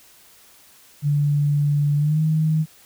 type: tone with pitch glide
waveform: sine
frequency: 145.5 to 156.85 Hz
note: D3 to D#3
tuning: -16 to +14 cents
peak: -16 dBFS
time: 1.02-2.66 s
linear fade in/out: 50 ms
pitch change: +130 cents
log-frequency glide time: 1.97-2.21 s
effects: white hiss -51 dBFS RMS until 2.85 s